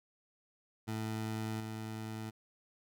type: tone with level steps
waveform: 20% pulse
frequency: 110 Hz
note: A2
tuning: in tune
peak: -31 / -35 dBFS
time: 0.87-2.31 s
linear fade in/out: 20 ms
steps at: 1.6 s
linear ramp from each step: 2 ms
effects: none